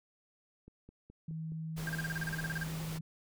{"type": "click train", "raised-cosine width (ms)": 3, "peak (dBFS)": -40, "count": 5, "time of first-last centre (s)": [0.68, 1.52], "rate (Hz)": 4.76}
{"type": "tone", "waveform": "sine", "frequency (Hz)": 160, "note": "D#3", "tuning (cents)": 49, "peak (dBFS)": -37, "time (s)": [1.28, 3.01], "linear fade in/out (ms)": 5}
{"type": "noise", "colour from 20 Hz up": "pink", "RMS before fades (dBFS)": -45, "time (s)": [1.76, 2.99], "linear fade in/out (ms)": 20}
{"type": "tone bursts", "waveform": "triangle", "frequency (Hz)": 1597, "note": "G6", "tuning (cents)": 32, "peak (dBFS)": -33, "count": 14, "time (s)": [1.87, 2.635], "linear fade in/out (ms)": 2, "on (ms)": 24, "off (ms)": 33}
{"effects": []}